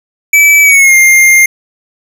square tone with pitch glide, 2304 to 2113 Hz, D7 to C7, -34 to +16 cents, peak -3 dBFS, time 0.33-1.46 s, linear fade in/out 5 ms, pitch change -150 cents, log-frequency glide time 0.62-0.95 s, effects none

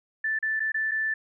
sine tone with dropouts, 1760 Hz, A6, in tune, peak -24 dBFS, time 0.24-1.14 s, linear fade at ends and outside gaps 5 ms, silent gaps 0.389-0.426 / 0.596-0.602 / 0.72-0.743 / 0.912-0.916 s, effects none

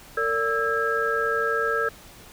sine tone cluster, 455.4 / 577 / 1317 / 1627 Hz, A#4 / D5 / E6 / G#6, -40 / -31 / -2 / -36 cents, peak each -26 / -32 / -26 / -26 dBFS, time 0.17-1.89 s, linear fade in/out 5 ms, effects pink hiss -47 dBFS RMS until 2.32 s

